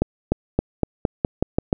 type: accelerating click train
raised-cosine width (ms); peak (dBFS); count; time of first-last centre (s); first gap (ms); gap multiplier
2; -4; 9; 0.02-1.729; 300; 0.9
effects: none